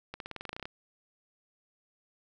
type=accelerating click train; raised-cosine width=0.3 ms; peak=-23 dBFS; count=13; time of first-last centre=0.14-0.655 s; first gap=62 ms; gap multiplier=0.93; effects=none